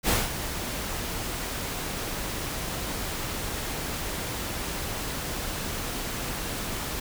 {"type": "noise with ADSR envelope", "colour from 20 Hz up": "pink", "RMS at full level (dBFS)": -22, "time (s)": [0.03, 7], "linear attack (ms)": 63, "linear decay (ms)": 190, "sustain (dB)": -10, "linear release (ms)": 6, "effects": []}